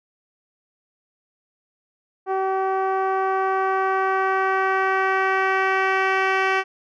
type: tone with low-pass filter sweep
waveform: 10% pulse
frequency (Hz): 382.3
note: G4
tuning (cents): -43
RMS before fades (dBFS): -21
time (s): 2.26-6.64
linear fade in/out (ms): 50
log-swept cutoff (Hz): 770 to 2800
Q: 1.2
effects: none